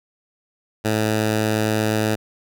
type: tone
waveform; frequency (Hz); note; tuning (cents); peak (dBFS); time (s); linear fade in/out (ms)
10% pulse; 108.3; A2; -27; -10; 0.84-2.16; 20
effects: none